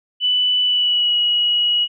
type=tone with pitch glide; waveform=sine; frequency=2983 to 2910 Hz; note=F#7 to F#7; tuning=+13 to -29 cents; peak=-14 dBFS; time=0.2-1.88 s; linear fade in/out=50 ms; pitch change=-42 cents; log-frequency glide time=0.63-1.16 s; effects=none